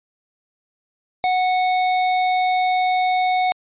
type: tone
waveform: square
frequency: 737 Hz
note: F#5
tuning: 7 cents flat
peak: -17 dBFS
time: 1.24-3.52 s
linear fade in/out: 0 ms
effects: resampled to 8000 Hz